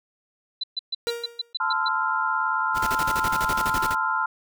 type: tone bursts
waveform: sine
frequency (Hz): 4000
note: B7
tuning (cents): +21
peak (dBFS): -24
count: 9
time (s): 0.61-1.884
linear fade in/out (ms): 5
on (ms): 26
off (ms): 130
type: tone with exponential decay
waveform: 45% pulse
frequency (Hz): 470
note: A#4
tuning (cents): +14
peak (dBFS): -23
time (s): 1.07-1.53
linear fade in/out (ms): 0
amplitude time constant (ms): 100
type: chord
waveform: sine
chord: F major seventh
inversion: first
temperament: equal with one note detuned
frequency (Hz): 880 / 1029.7 / 1318.5 / 1396.9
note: A5 / C6 / E6 / F6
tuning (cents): 0 / -28 / 0 / 0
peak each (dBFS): -28 / -27 / -30 / -25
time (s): 1.6-4.26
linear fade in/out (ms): 5
type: noise with tremolo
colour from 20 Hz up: pink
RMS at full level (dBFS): -29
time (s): 2.74-3.96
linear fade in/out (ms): 50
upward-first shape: square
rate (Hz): 12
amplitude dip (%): 80
effects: none